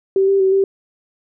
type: tone with pitch steps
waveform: sine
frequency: 386.5 / 392.5 / 381.4 / 389.6 Hz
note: G4 / G4 / G4 / G4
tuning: -24 / +2 / -47 / -11 cents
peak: -11 dBFS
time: 0.16-0.64 s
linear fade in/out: 2 ms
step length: 120 ms
effects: none